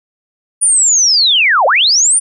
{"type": "linear two-way sweep", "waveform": "sine", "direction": "down then up", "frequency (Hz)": [9560, 493.9, 9560], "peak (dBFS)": -7, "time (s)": [0.61, 2.2], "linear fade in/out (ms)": 20, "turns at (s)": 1.66, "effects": []}